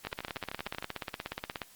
two click trains, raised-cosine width 0.3 ms, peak -21 / -18 dBFS, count 11 / 27, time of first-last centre 0.05-0.825 / 0.07-1.618 s, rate 12.9 / 16.8 Hz, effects white hiss -57 dBFS RMS until 1.75 s + Opus 48 kbps

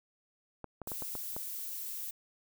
clicks, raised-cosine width 1 ms, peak -27 dBFS, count 7, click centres 0.643 / 0.817 / 0.874 / 0.918 / 1.023 / 1.153 / 1.365 s
violet noise, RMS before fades -40 dBFS, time 0.87-2.11 s, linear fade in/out 5 ms
effects none

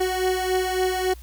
30% pulse beating tone pair, 370 / 373.6 Hz, F#4 / F#4, 0 / +17 cents, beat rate 3.6 Hz, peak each -20 / -24 dBFS, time 0-1.14 s, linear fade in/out 10 ms, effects added 60 Hz sine -39 dBFS peak until 1.22 s + white hiss -52 dBFS RMS until 1.22 s

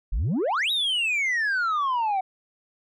sine exponential two-way sweep, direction up then down, 38.58 to 3871 to 743 Hz, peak -19 dBFS, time 0.12-2.21 s, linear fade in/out 10 ms, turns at 0.71 s, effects tanh soft clip ceiling -21 dBFS

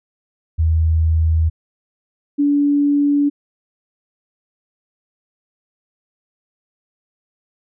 sine tone pair in turn, 80.5 / 287.5 Hz, E2 / D4, -41 / -37 cents, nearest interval octave + minor seventh, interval 2204 cents, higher second, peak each -12 dBFS, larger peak neither, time 0.58-1.5 / 2.38-3.3 s, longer neither, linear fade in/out 20 ms, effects none

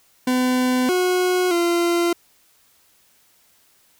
40% pulse tone with pitch steps, 253 / 364 / 343.9 Hz, B3 / F#4 / F4, +42 / -28 / -27 cents, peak -16 dBFS, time 0.27-2.13 s, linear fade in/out 5 ms, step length 620 ms, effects white hiss -58 dBFS RMS until 3.99 s

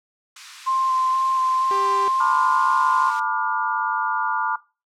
white high-pass noise, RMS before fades -37 dBFS, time 0.36-3.2 s, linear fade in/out 5 ms, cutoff 1000 Hz, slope 48 dB/octave
sine tone with vibrato, 1046.5 Hz, C6, in tune, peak -18 dBFS, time 0.66-3.11 s, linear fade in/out 20 ms, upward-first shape square, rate 2.1 Hz, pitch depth 11 cents each way
sawtooth tone, 394.4 Hz, G4, 11 cents sharp, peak -23 dBFS, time 1.71-2.08 s, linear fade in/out 0 ms
sine chord, B half-diminished seventh, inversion third, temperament just, 889 / 987.8 / 1185.3 / 1422.4 Hz, A5 / B5 / D6 / F6, +18 / 0 / +16 / +31 cents, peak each -26 dBFS, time 2.2-4.56 s, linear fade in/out 5 ms
effects noise-tail reverb RT60 0.3 s tail -20 dB re dry + low-pass 6000 Hz 12 dB/octave

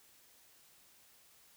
silence, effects white hiss -64 dBFS RMS until 1.56 s

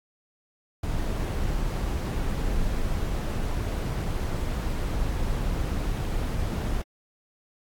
brown noise, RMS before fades -27 dBFS, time 0.83-6.82 s, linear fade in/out 5 ms, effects AAC 64 kbps

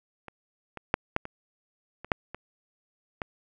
clicks, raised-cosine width 0.5 ms, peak -26 / -23 / -6 / -9 / -22 / -25 / -7 / -22 / -16 dBFS, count 9, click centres 0.283 / 0.773 / 0.941 / 1.164 / 1.254 / 2.046 / 2.118 / 2.346 / 3.218 s, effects none

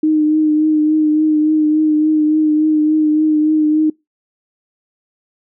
sine tone with vibrato, 307.5 Hz, D#4, 20 cents flat, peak -10 dBFS, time 0.03-3.9 s, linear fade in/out 5 ms, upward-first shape triangle, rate 3.5 Hz, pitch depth 28 cents each way, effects noise-tail reverb RT60 0.2 s tail -25 dB re dry

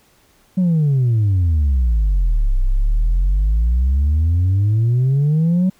sine exponential two-way sweep, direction down then up, 190 to 30.87 to 190 Hz, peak -10 dBFS, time 0.57-5.7 s, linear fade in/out 10 ms, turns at 2.6 s, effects tanh soft clip ceiling -11 dBFS + pink hiss -55 dBFS RMS until 5.79 s

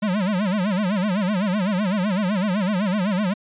square tone with vibrato, 196 Hz, G3, in tune, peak -20 dBFS, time 0.02-3.34 s, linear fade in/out 10 ms, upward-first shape sine, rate 7.9 Hz, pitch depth 180 cents each way, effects resampled to 8000 Hz

